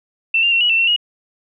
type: tone with pitch steps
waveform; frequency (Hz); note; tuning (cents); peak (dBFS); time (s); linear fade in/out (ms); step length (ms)
sine; 2682 / 2791 / 2722 / 2918 / 2684 / 2717 / 2885; E7 / F7 / F7 / F#7 / E7 / F7 / F#7; +29 / -2 / -45 / -25 / +31 / -48 / -44; -12; 0.34-0.963; 5; 89
effects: none